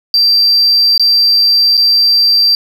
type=tone with dropouts; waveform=triangle; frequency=4699 Hz; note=D8; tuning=in tune; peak=-4 dBFS; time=0.14-2.55 s; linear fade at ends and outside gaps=1 ms; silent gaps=0.978-0.996 / 1.77-1.776 s; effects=tanh soft clip ceiling -2 dBFS